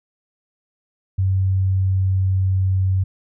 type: tone with pitch glide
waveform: sine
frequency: 95.1 to 94.5 Hz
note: F#2 to F#2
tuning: +48 to +37 cents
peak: -15 dBFS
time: 1.18-3.04 s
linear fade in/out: 10 ms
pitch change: -11 cents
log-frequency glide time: 1.39-2.81 s
effects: none